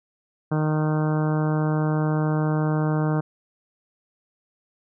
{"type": "harmonic tone", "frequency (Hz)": 154.1, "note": "D#3", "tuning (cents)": -16, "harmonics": [1, 2, 3, 4, 5, 6, 7, 8, 9, 10], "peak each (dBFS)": [-21, -27, -31, -33, -35, -37, -38, -39, -40, -41], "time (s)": [0.51, 3.21], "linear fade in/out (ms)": 10, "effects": []}